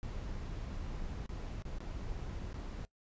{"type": "noise with dropouts", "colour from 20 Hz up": "brown", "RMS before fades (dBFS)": -41, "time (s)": [0.03, 2.85], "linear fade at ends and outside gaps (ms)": 0, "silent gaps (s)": [[1.262, 1.293], [1.621, 1.652], [1.784, 1.805], [2.53, 2.543]], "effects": ["noise-tail reverb RT60 0.1 s tail -20 dB re dry", "resampled to 16000 Hz"]}